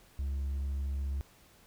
sine tone with hard clipping, 69 Hz, C#2, 7 cents flat, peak -32 dBFS, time 0.19-1.21 s, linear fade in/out 0 ms, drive 2 dB, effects pink hiss -61 dBFS RMS until 1.66 s

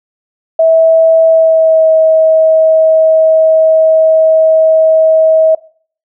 sine tone with pitch glide, 650 to 638.5 Hz, E5 to D#5, -24 to +45 cents, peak -4 dBFS, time 0.59-5.55 s, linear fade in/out 5 ms, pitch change -31 cents, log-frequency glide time 1.26-1.91 s, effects noise-tail reverb RT60 0.5 s tail -21 dB re dry

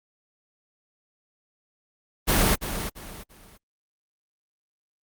pink noise with echo, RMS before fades -20 dBFS, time 2.27-2.56 s, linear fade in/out 20 ms, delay 340 ms, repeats 3, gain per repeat -10 dB, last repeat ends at 3.58 s, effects Opus 32 kbps

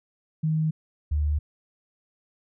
sine tone pair in turn, 157.1 / 74.51 Hz, D#3 / D2, +17 / +26 cents, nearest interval octave + minor second, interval 1291 cents, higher first, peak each -21 dBFS, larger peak neither, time 0.43-0.71 / 1.11-1.39 s, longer neither, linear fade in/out 10 ms, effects none

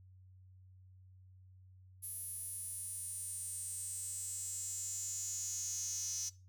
square tone with high-pass filter sweep, 196 Hz, G3, in tune, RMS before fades -42 dBFS, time 2.02-6.3 s, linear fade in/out 20 ms, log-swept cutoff 11000 to 6000 Hz, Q 8.5, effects noise-tail reverb RT60 0.3 s tail -19 dB re dry + added 93 Hz sine -57 dBFS peak until 6.48 s

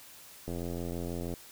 click train, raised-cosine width 2 ms, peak -24 dBFS, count 75, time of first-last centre 0.48-1.338 s, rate 86.2 Hz, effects white hiss -52 dBFS RMS until 1.51 s

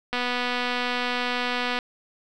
click train, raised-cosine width 0.3 ms, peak -11 dBFS, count 409, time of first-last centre 0.13-1.789 s, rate 246 Hz, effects none

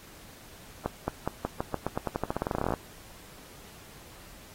accelerating click train, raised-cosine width 1 ms, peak -14 dBFS, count 25, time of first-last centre 0.86-2.738 s, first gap 220 ms, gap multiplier 0.89, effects pink hiss -51 dBFS RMS until 4.54 s + AAC 48 kbps

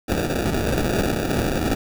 white noise with sample-and-hold, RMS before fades -22 dBFS, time 0.08-1.75 s, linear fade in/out 10 ms, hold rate 1050 Hz, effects none

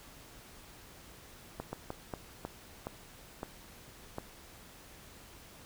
slowing click train, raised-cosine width 1 ms, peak -23 dBFS, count 8, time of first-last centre 1.6-4.184 s, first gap 130 ms, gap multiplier 1.34, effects pink hiss -54 dBFS RMS until 5.65 s

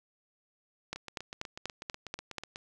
two click trains, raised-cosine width 0.2 ms, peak -18 / -24 dBFS, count 7 / 14, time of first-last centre 0.93-2.383 / 0.96-2.559 s, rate 4.13 / 8.13 Hz, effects none

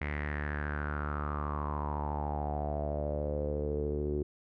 sawtooth tone with low-pass filter sweep, 73.8 Hz, D2, 9 cents sharp, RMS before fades -34 dBFS, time 0.01-4.23 s, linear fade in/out 5 ms, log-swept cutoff 2100 to 370 Hz, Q 7, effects none

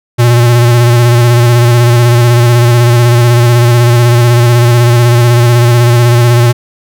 square tone with vibrato, 119.8 Hz, A#2, 48 cents sharp, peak -4 dBFS, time 0.18-6.53 s, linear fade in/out 20 ms, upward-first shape square, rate 16 Hz, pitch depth 28 cents each way, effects none

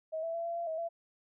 sine tone with pitch steps, 636 / 661 / 673 / 679 / 683 / 640 / 674 Hz, D#5 / E5 / E5 / F5 / F5 / D#5 / E5, +38 / +5 / +36 / -49 / -39 / +49 / +38 cents, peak -33 dBFS, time 0.12-0.89 s, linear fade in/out 20 ms, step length 110 ms, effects none

